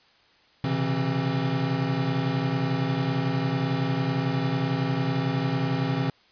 square tone cluster, 127.1 / 138.1 / 165.1 / 266.8 Hz, C3 / C#3 / E3 / C4, -50 / -6 / +3 / +34 cents, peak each -30 dBFS, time 0.64-6.1 s, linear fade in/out 2 ms, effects white hiss -59 dBFS RMS until 6.31 s + resampled to 11025 Hz

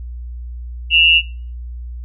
sine tone pair together, 2705 / 2869 Hz, E7 / F7, +44 / +46 cents, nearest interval minor second, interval 102 cents, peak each -11 dBFS, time 0.9-1.22 s, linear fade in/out 50 ms, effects noise-tail reverb RT60 0.4 s tail -18 dB re dry + added 60 Hz sine -26 dBFS peak until 2.04 s

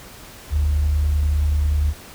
sine tone pair together, 44.16 / 74.4 Hz, F1 / D2, +20 / +23 cents, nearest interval major sixth, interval 903 cents, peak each -25 / -15 dBFS, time 0.5-1.94 s, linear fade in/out 50 ms, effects tanh soft clip ceiling -11 dBFS + pink hiss -41 dBFS RMS until 2.14 s

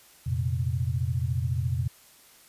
sine chord, F suspended fourth, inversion none, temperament equal, 87.31 / 116.54 / 130.81 Hz, F2 / Bb2 / C3, 0 / 0 / 0 cents, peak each -29 dBFS, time 0.26-1.88 s, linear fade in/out 10 ms, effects white hiss -55 dBFS RMS until 2.48 s + resampled to 32000 Hz

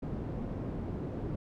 white low-pass noise, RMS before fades -37 dBFS, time 0.02-1.36 s, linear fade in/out 10 ms, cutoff 270 Hz, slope 12 dB/octave, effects none

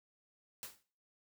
white noise with exponential decay, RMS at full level -42 dBFS, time 0.63-0.83 s, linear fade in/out 0 ms, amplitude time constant 42 ms, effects noise-tail reverb RT60 0.4 s tail -17 dB re dry

